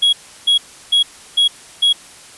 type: tone bursts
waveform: triangle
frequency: 3322 Hz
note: G#7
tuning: in tune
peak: -8 dBFS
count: 5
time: 0.02-1.93 s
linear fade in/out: 10 ms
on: 110 ms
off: 340 ms
effects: white hiss -40 dBFS RMS until 2.37 s + resampled to 24000 Hz